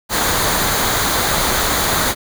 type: noise with comb filter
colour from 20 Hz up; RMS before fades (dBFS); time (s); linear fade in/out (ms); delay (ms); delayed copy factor
pink; -17; 0.09-2.15; 50; 0.37; -0.5
effects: none